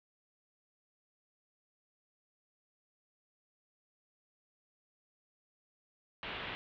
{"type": "low-pass noise", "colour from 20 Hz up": "white", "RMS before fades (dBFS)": -42, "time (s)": [6.23, 6.55], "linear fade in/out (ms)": 0, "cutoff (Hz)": 3500, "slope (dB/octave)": 48, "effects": []}